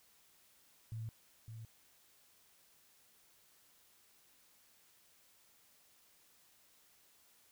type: tone with echo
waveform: sine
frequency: 112.1 Hz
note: A2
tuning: 33 cents sharp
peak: -40 dBFS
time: 0.92-1.09 s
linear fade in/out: 0 ms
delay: 560 ms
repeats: 1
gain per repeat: -6 dB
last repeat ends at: 1.65 s
effects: white hiss -68 dBFS RMS until 7.51 s